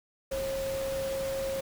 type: tone in noise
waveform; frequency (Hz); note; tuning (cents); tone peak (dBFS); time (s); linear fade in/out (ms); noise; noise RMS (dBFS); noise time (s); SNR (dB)
sine; 540; C#5; -45; -30; 0.31-1.61; 10; pink; -40; 0.31-1.61; +7
effects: none